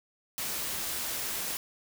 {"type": "noise", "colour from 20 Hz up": "white", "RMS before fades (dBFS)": -34, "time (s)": [0.38, 1.57], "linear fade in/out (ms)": 0, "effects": []}